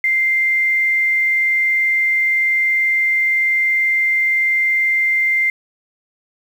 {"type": "tone with quantisation", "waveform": "sine", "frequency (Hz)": 2093, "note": "C7", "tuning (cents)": 0, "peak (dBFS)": -13, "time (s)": [0.04, 5.5], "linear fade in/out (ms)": 2, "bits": 7, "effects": []}